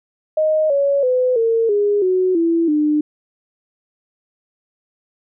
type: tone with pitch steps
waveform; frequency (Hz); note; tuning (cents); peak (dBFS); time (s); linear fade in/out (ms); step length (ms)
sine; 622.3 / 560.8 / 505.5 / 455.6 / 410.6 / 370 / 333.5 / 300.6; D#5 / C#5 / B4 / A#4 / G#4 / F#4 / E4 / D4; 0 / +20 / +40 / -40 / -20 / 0 / +20 / +40; -13; 0.37-3.01; 5; 330
effects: none